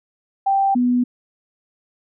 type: tone pair in turn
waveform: sine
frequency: 784 / 246.3 Hz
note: G5 / B3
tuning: 0 / -5 cents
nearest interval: octave + minor sixth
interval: 2005 cents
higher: first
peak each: -14 dBFS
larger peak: neither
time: 0.46-0.75 / 0.75-1.04 s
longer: neither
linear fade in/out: 10 ms
effects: none